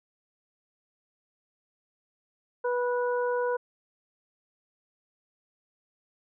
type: harmonic tone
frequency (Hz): 490.1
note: B4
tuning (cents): -13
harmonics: 1 / 2 / 3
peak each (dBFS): -26 / -32 / -36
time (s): 2.64-3.57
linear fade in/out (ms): 10
effects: none